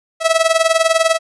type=tone with tremolo; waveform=sawtooth; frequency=652 Hz; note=E5; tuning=19 cents flat; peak=-4 dBFS; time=0.2-1.19 s; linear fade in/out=50 ms; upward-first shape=triangle; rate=20 Hz; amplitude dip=90%; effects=resampled to 24000 Hz